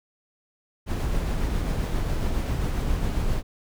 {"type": "noise with tremolo", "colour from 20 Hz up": "brown", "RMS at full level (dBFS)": -24, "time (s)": [0.86, 3.43], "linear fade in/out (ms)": 50, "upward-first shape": "sine", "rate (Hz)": 7.4, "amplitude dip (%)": 25, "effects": []}